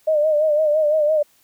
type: tone with vibrato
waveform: sine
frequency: 610 Hz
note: D#5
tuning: 34 cents flat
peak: -14 dBFS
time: 0.07-1.23 s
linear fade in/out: 10 ms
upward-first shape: sine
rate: 5.9 Hz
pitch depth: 63 cents each way
effects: white hiss -58 dBFS RMS until 1.43 s